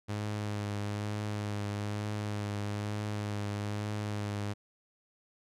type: tone with vibrato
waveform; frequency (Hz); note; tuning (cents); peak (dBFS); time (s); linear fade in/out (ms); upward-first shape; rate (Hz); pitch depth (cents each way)
sawtooth; 103.83; G#2; 0; -29; 0.08-4.54; 20; triangle; 1.1; 26
effects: low-pass 9000 Hz 12 dB/octave